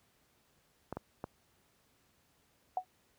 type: clicks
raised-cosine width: 1 ms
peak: -24 dBFS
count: 3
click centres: 0.926 / 0.97 / 1.241 s
type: tone with exponential decay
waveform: sine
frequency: 740 Hz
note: F#5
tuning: in tune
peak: -26 dBFS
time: 2.77-2.85 s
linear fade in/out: 2 ms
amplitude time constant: 16 ms
effects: pink hiss -71 dBFS RMS until 3.18 s + high-pass 60 Hz 12 dB/octave